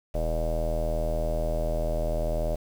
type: tone with low-pass filter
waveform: square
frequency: 40.15 Hz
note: E1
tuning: 45 cents flat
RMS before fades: -27 dBFS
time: 0.14-2.56 s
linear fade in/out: 10 ms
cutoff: 610 Hz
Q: 9.8
effects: 8-bit